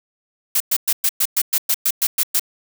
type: noise bursts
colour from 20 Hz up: blue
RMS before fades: -17 dBFS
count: 12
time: 0.55-2.396 s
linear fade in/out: 5 ms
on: 53 ms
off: 110 ms
effects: none